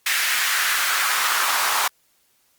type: noise with high-pass filter sweep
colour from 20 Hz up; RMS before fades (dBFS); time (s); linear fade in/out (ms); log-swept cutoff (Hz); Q
pink; -21; 0.06-1.88; 5; 1900 to 990; 2.1
effects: white hiss -63 dBFS RMS until 2.58 s + Opus 48 kbps